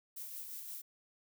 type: noise with tremolo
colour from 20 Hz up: violet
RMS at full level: -44 dBFS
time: 0.16-0.82 s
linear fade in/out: 10 ms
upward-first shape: sine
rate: 5.7 Hz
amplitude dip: 35%
effects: none